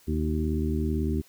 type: harmonic tone with a mistuned harmonic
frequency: 78 Hz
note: D#2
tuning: 5 cents sharp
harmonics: 1 / 2 / 3 / 4 / 5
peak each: -27 / -33 / -30 / -33 / -34 dBFS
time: 0.07-1.22 s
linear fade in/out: 20 ms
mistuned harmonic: 5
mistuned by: -32 cents
effects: white hiss -58 dBFS RMS until 1.28 s